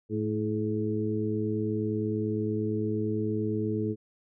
harmonic tone with a mistuned harmonic, 108.7 Hz, A2, 21 cents flat, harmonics 1 / 2 / 3 / 4, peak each -32 / -32 / -32 / -32 dBFS, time 0.09-3.96 s, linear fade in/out 50 ms, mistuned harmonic 4, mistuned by -37 cents, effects none

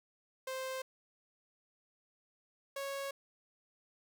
sawtooth tone pair in turn, 523 / 552.2 Hz, C5 / C#5, -1 / -7 cents, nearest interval minor second, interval 94 cents, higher second, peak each -34 / -34 dBFS, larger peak neither, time 0.47-0.82 / 2.76-3.11 s, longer neither, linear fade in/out 5 ms, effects none

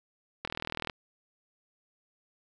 click train, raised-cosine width 0.3 ms, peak -17 dBFS, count 19, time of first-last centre 0.45-0.898 s, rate 40.2 Hz, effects none

